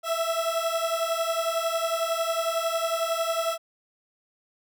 30% pulse beating tone pair, 656 / 667 Hz, E5 / E5, -9 / +20 cents, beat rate 11 Hz, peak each -25 dBFS, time 0.03-3.58 s, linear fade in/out 50 ms, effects none

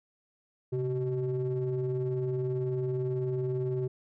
triangle ring-modulated tone, 123.47 Hz, B2, in tune, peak -23 dBFS, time 0.72-3.88 s, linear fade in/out 10 ms, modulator 256 Hz, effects none

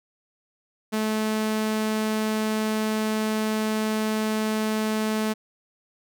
sawtooth tone, 216.8 Hz, A3, 25 cents flat, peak -19 dBFS, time 0.92-5.34 s, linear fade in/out 20 ms, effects none

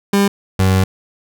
30% pulse tone pair in turn, 200 / 94.6 Hz, G3 / F#2, +35 / +39 cents, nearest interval octave + minor second, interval 1296 cents, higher first, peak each -8 dBFS, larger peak neither, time 0.13-0.28 / 0.59-0.84 s, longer second, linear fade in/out 5 ms, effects none

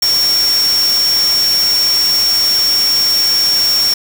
sine tone in noise, 5500 Hz, F8, 27 cents flat, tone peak -10 dBFS, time 0.02-3.94 s, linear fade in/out 5 ms, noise white, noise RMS -21 dBFS, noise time 0.02-3.94 s, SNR +8 dB, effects none

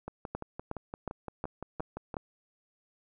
two click trains, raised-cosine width 1 ms, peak -24 / -20 dBFS, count 13 / 6, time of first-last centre 0.08-2.142 / 0.35-2.168 s, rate 5.82 / 2.75 Hz, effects none

